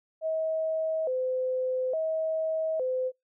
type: tone with vibrato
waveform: sine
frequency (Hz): 572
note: D5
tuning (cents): -46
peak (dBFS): -26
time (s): 0.21-3.12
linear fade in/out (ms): 50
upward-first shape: square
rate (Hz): 0.58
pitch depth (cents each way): 190
effects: noise-tail reverb RT60 0.2 s tail -26 dB re dry